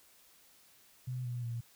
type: tone with pitch steps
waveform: sine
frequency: 126.4 / 121.88 / 117.53 Hz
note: B2 / B2 / A#2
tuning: +41 / -22 / +15 cents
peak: -35 dBFS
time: 1.07-1.61 s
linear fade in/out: 10 ms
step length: 180 ms
effects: white hiss -63 dBFS RMS until 1.75 s